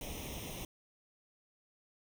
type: noise with comb filter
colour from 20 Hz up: pink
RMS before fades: -43 dBFS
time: 0.01-0.65 s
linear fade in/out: 2 ms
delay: 0.33 ms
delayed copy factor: +0.8
effects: none